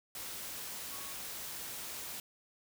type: tone in noise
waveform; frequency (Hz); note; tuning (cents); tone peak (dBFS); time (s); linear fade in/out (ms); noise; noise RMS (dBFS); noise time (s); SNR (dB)
sine; 1108.7; C#6; 0; -53; 0.92-1.13; 2; white; -43; 0.15-2.2; -13
effects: none

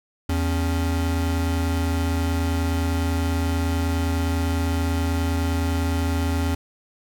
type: tone pair together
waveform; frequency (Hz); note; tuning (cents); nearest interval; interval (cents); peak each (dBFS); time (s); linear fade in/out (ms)
square; 82.52 / 277.2; E2 / C#4; +2 / 0; octave + major sixth; 2098; -22 / -28; 0.29-6.55; 5
effects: none

